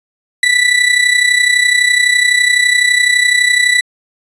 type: tone with amplitude modulation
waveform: 35% pulse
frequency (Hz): 1970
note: B6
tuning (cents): -5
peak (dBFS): -4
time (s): 0.43-3.81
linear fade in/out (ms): 2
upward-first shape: sine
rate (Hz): 31.9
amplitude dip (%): 65
effects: resampled to 22050 Hz